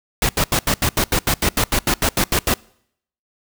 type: noise bursts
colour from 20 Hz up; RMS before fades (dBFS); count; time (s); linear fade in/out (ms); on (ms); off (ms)
pink; -17; 16; 0.22-2.54; 2; 70; 80
effects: noise-tail reverb RT60 0.7 s tail -25 dB re dry